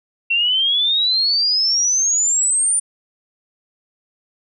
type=exponential sweep; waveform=sine; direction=up; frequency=2700 to 9340 Hz; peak=-14 dBFS; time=0.3-2.8 s; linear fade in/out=10 ms; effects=none